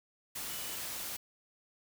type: tone in noise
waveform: sine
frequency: 2960 Hz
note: F#7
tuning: in tune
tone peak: -50 dBFS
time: 0.49-0.76 s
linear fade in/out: 10 ms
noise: white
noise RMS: -40 dBFS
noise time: 0.35-1.17 s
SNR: -13 dB
effects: none